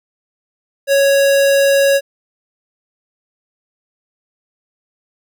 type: tone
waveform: square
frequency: 554.4 Hz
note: C#5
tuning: in tune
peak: -10 dBFS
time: 0.87-2.01 s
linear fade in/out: 50 ms
effects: none